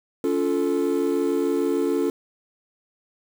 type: chord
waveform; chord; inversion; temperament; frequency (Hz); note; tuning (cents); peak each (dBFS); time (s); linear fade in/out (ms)
triangle; Db augmented; none; equal with one note detuned; 282.5 / 349.2 / 440; Db4 / F4 / A4; +33 / 0 / 0; -22; 0.24-2.1; 2
effects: tanh soft clip ceiling -10 dBFS + 7-bit